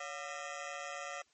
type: ring-modulated tone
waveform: 15% pulse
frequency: 640 Hz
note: D#5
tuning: 49 cents sharp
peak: -31 dBFS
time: 0-1.22 s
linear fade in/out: 5 ms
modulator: 76.4 Hz
effects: white hiss -71 dBFS RMS until 1.33 s + MP3 32 kbps